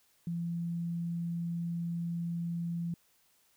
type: tone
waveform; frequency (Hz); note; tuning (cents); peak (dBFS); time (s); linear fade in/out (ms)
sine; 170; F3; -46; -32; 0.27-2.94; 2
effects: white hiss -69 dBFS RMS until 3.56 s